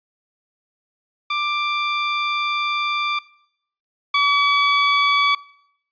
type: tone pair in turn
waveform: 20% pulse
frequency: 1180 / 1141.8 Hz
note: D6 / D6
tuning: +8 / -49 cents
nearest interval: minor second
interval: 57 cents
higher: first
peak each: -15 / -10 dBFS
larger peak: second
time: 1.3-3.19 / 4.14-5.35 s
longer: first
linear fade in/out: 5 ms
effects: noise-tail reverb RT60 0.7 s tail -20 dB re dry + resampled to 11025 Hz